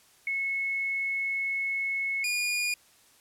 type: tone pair in turn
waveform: sine / sawtooth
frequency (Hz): 2191 / 2437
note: C#7 / D#7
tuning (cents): -21 / -37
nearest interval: major second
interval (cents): 184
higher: second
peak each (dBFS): -27 / -23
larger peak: second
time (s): 0.27-2.24 / 2.24-2.74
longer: first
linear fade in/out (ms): 2
effects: white hiss -60 dBFS RMS until 3.2 s + low-pass 12000 Hz 12 dB/octave